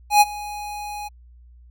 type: tone with ADSR envelope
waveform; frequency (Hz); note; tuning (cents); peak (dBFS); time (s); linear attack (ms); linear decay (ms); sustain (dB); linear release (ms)
square; 830.6; G#5; 0; -9; 0.1-1.09; 110; 33; -21; 20
effects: added 60 Hz sine -45 dBFS peak until 1.7 s